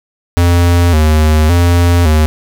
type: tone with vibrato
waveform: square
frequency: 82 Hz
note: E2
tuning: 9 cents flat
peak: -7 dBFS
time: 0.37-2.26 s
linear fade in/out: 0 ms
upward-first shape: square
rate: 0.89 Hz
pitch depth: 100 cents each way
effects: none